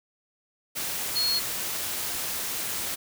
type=tone in noise; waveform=sine; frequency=4308 Hz; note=C8; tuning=50 cents sharp; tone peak=-23 dBFS; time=1.15-1.4 s; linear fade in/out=20 ms; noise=white; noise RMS=-31 dBFS; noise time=0.75-2.96 s; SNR=+5 dB; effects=none